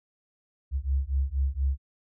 sine beating tone pair, 66 / 70.2 Hz, C2 / C#2, +16 / +22 cents, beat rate 4.2 Hz, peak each -27 / -27 dBFS, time 0.71-1.78 s, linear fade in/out 50 ms, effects none

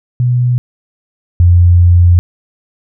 sine tone pair in turn, 123.47 / 87.63 Hz, B2 / F2, 0 / +6 cents, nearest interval tritone, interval 594 cents, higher first, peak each -8 / -3 dBFS, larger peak second, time 0.2-0.58 / 1.4-2.19 s, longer second, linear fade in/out 0 ms, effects none

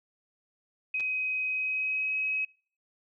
sine tone with pitch glide, 2523 to 2548 Hz, D#7 to D#7, +23 to +41 cents, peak -27 dBFS, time 0.94-2.45 s, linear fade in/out 5 ms, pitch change +18 cents, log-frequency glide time 1.47-2.17 s
clicks, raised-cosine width 0.2 ms, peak -28 dBFS, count 2, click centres 0.998 / 1.006 s
effects noise-tail reverb RT60 0.5 s tail -26 dB re dry

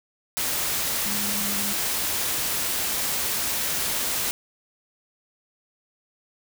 sine tone in noise, 204.4 Hz, G#3, 27 cents flat, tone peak -33 dBFS, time 1.06-1.73 s, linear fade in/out 0 ms, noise white, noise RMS -26 dBFS, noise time 0.37-4.31 s, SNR -10 dB, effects none

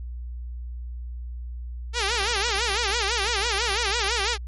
5% pulse tone with vibrato, 433.7 Hz, A4, 25 cents flat, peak -11 dBFS, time 1.93-4.38 s, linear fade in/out 50 ms, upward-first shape sine, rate 6 Hz, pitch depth 200 cents each way, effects added 60 Hz sine -31 dBFS peak until 4.47 s + MP3 48 kbps

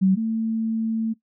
sine tone pair in turn, 189.9 / 223.6 Hz, F#3 / A3, +45 / +28 cents, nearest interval minor third, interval 283 cents, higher second, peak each -14 / -21 dBFS, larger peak first, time 0.01-0.16 / 0.16-1.14 s, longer second, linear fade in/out 20 ms, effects noise-tail reverb RT60 0.1 s tail -17 dB re dry

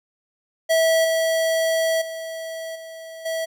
square tone with level steps, 651 Hz, E5, 22 cents flat, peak -16 / -19 / -30 / -36 / -24 dBFS, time 0.69-3.46 s, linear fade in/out 20 ms, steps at 1.04 / 2.01 / 2.75 / 3.25 s, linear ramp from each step 10 ms, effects none

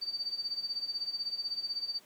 sine tone with tremolo, 4614 Hz, D8, 31 cents flat, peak -30 dBFS, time 0.01-2 s, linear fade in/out 20 ms, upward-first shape sine, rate 16 Hz, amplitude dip 80%, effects pink hiss -60 dBFS RMS until 2.05 s + high-pass 200 Hz 12 dB/octave

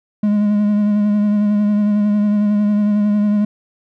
triangle tone with vibrato, 207.7 Hz, G#3, in tune, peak -10 dBFS, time 0.23-3.45 s, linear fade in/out 5 ms, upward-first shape sine, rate 11 Hz, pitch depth 24 cents each way, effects none

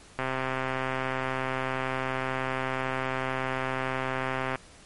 click train, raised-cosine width 0.5 ms, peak -14 dBFS, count 573, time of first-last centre 0.19-4.556 s, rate 131 Hz, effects pink hiss -52 dBFS RMS until 4.85 s + MP3 48 kbps

